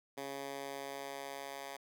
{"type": "tone with high-pass filter sweep", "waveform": "10% pulse", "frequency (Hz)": 138.59, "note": "C#3", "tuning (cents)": 0, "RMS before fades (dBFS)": -44, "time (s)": [0.17, 1.77], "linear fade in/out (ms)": 10, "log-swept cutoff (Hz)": [310, 700], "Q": 0.84, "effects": []}